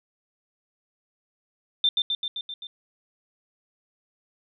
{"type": "tone with echo", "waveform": "sine", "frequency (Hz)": 3574, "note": "A7", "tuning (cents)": 26, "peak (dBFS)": -17, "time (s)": [1.84, 1.89], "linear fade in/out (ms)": 2, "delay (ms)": 130, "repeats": 6, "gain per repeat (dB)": -3, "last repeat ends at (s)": 2.67, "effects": []}